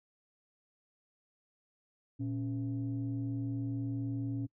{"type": "tone pair together", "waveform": "sine", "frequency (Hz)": [116.54, 277.2], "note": ["A#2", "C#4"], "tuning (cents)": [0, 0], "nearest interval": "octave + minor third", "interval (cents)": 1500, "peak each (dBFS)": [-34, -35], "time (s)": [2.19, 4.47], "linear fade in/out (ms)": 20, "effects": ["noise-tail reverb RT60 0.1 s tail -26 dB re dry", "tanh soft clip ceiling -28 dBFS"]}